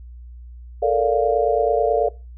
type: chord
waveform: sine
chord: Bb major seventh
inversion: third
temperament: just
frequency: 437 / 466.2 / 582.7 / 699.2 Hz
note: A4 / Bb4 / D5 / F5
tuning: -12 / 0 / -14 / +2 cents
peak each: -21 dBFS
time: 0.82-2.09 s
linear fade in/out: 10 ms
effects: noise-tail reverb RT60 0.3 s tail -22 dB re dry + added 60 Hz sine -36 dBFS peak until 2.37 s